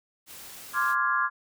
white noise, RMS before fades -44 dBFS, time 0.26-0.96 s, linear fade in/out 50 ms
sine chord, D half-diminished seventh, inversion third, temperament equal, 1046.5 / 1174.7 / 1396.9 / 1661.2 Hz, C6 / D6 / F6 / Ab6, 0 / 0 / 0 / 0 cents, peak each -28 dBFS, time 0.73-1.3 s, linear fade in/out 50 ms
effects none

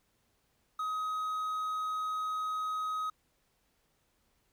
triangle tone with quantisation, 1263 Hz, D#6, 26 cents sharp, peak -30 dBFS, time 0.79-3.1 s, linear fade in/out 5 ms, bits 10, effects pink hiss -74 dBFS RMS until 4.52 s

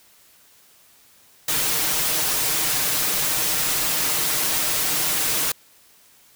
white noise with comb filter, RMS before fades -22 dBFS, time 1.48-5.52 s, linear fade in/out 5 ms, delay 6.5 ms, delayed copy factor +0.6, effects white hiss -54 dBFS RMS until 6.35 s

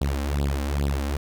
sawtooth tone with flanger, 70.5 Hz, C#2, 30 cents sharp, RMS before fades -25 dBFS, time 0.01-1.17 s, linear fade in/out 5 ms, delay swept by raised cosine 0.23 to 3.83 ms, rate 2.4 Hz, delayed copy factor +1, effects none

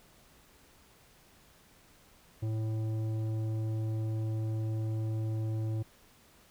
triangle tone with tanh clipping, 110 Hz, A2, in tune, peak -32 dBFS, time 2.42-5.83 s, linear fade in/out 10 ms, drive 15 dB, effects pink hiss -61 dBFS RMS until 6.5 s

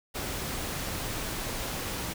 pink noise, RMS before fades -34 dBFS, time 0.14-2.14 s, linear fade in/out 20 ms, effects none

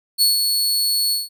sawtooth tone with ADSR envelope, 4400 Hz, C#8, 14 cents flat, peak -9 dBFS, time 0.18-1.29 s, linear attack 36 ms, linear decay 150 ms, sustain -5 dB, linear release 170 ms, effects none

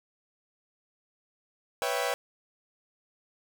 sawtooth chord, C# half-diminished seventh, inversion third, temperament equal, 493.9 / 554.4 / 659.3 / 784 Hz, B4 / C#5 / E5 / G5, 0 / 0 / 0 / 0 cents, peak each -29 / -29 / -30 / -30 dBFS, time 1.82-2.14 s, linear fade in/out 0 ms, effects none

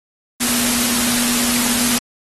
sine tone in noise, 241.3 Hz, B3, 40 cents flat, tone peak -22 dBFS, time 0.4-1.99 s, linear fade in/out 10 ms, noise white, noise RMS -18 dBFS, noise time 0.4-1.99 s, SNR -7 dB, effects AAC 32 kbps

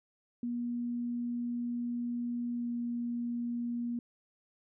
sine tone with pitch glide, 240 to 238.3 Hz, B3 to A#3, -49 to +38 cents, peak -32 dBFS, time 0.43-3.99 s, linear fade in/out 2 ms, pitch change -13 cents, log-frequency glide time 2.54-2.68 s, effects none

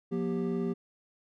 triangle tone cluster, 177.5 / 238.8 / 393.8 Hz, F3 / A#3 / G4, +28 / +42 / +8 cents, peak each -31 dBFS, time 0.11-0.74 s, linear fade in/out 20 ms, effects none

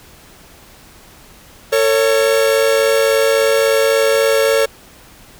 45% pulse tone pair together, 450.8 / 554.4 Hz, A4 / C#5, +42 / 0 cents, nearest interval major third, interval 358 cents, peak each -14 dBFS, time 1.72-4.66 s, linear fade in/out 10 ms, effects pink hiss -43 dBFS RMS until 5.39 s

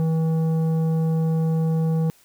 sine tone with tanh clipping, 161.3 Hz, E3, 37 cents flat, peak -20 dBFS, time 0-2.1 s, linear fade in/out 0 ms, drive 10 dB, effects white hiss -56 dBFS RMS until 2.24 s

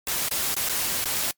white noise with dropouts, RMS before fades -26 dBFS, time 0.07-1.31 s, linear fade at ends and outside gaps 1 ms, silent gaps 0.286-0.312 / 0.544-0.565 / 0.689-0.695 / 1.042-1.056 s, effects noise-tail reverb RT60 0.1 s tail -24 dB re dry + MP3 96 kbps

